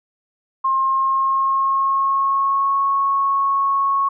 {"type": "tone with pitch glide", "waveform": "sine", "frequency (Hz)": [1066, 1101], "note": ["C6", "C#6"], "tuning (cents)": [32, -12], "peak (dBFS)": -15, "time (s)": [0.64, 4.09], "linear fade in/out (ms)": 10, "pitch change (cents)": 56, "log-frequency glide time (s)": [0.78, 2.77], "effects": []}